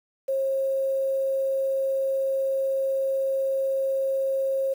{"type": "tone", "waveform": "sine", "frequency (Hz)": 538, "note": "C5", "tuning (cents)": 48, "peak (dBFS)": -22, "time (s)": [0.28, 4.74], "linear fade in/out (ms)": 10, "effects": ["8-bit"]}